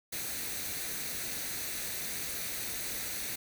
white noise with comb filter, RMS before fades -37 dBFS, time 0.12-3.36 s, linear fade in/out 10 ms, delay 0.48 ms, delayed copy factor +0.5, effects none

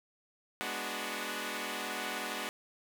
5% pulse chord, G# half-diminished seventh, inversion none, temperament equal, 207.7 / 246.9 / 293.7 / 370 Hz, G#3 / B3 / D4 / F#4, 0 / 0 / 0 / 0 cents, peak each -30 dBFS, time 0.61-2.49 s, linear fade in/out 0 ms, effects none

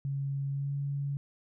sine tone with pitch glide, 138.6 to 140.86 Hz, C#3 to C#3, 0 to +28 cents, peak -30 dBFS, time 0.05-1.17 s, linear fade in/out 0 ms, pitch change +28 cents, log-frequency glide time 0.49-0.73 s, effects none

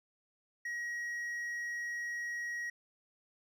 sine tone with hard clipping, 1900 Hz, A#6, 33 cents sharp, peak -37 dBFS, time 0.65-2.7 s, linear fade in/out 5 ms, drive 3 dB, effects none

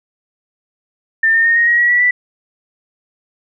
sine tone with pitch steps, 1796 / 1820 / 1844.4 / 1869 / 1894 / 1919.4 / 1945 / 1971 Hz, A6 / A#6 / A#6 / A#6 / A#6 / B6 / B6 / B6, +35 / -42 / -19 / +4 / +27 / -50 / -27 / -4 cents, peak -9 dBFS, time 1.23-2.11 s, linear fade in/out 5 ms, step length 110 ms, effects none

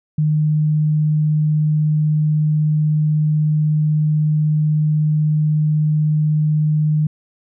sine tone, 152.7 Hz, D#3, 32 cents flat, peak -13 dBFS, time 0.18-7.07 s, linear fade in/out 5 ms, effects none

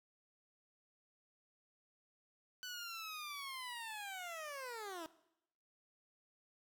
15% pulse linear sweep, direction down, 1503 to 311.1 Hz, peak -38 dBFS, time 2.63-5.06 s, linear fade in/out 0 ms, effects noise-tail reverb RT60 0.8 s tail -18 dB re dry

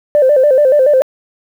sine tone with vibrato, 554.4 Hz, C#5, in tune, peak -5 dBFS, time 0.15-1.02 s, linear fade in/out 0 ms, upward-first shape square, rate 7 Hz, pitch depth 110 cents each way, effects tanh soft clip ceiling -1 dBFS + 7-bit

